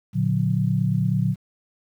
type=chord; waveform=sine; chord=Bb augmented; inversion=none; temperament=just; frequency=116.54 / 145.68 / 182.1 Hz; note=Bb2 / D3 / F#3; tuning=0 / -14 / -27 cents; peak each=-23 dBFS; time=0.13-1.36 s; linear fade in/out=50 ms; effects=9-bit